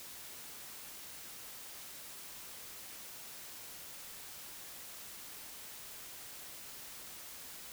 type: silence
effects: white hiss -49 dBFS RMS until 7.72 s